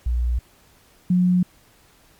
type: tone pair in turn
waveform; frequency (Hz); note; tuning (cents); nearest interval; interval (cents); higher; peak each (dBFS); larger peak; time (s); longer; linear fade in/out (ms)
sine; 60 / 180.3; B1 / F#3; -49 / -45; octave + perfect fifth; 1904; second; -18 / -14; second; 0.06-0.39 / 1.1-1.43; neither; 5
effects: pink hiss -55 dBFS RMS until 2.19 s + MP3 96 kbps